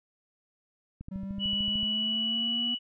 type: click train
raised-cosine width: 5 ms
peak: -28 dBFS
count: 12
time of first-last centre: 1.01-1.831 s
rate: 13.4 Hz
type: linear sweep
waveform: triangle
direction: up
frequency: 190 to 240 Hz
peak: -32 dBFS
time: 1.11-2.75 s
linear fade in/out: 10 ms
type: tone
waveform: sine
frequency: 2945 Hz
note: F#7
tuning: 9 cents flat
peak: -27 dBFS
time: 1.39-2.79 s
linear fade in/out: 50 ms
effects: none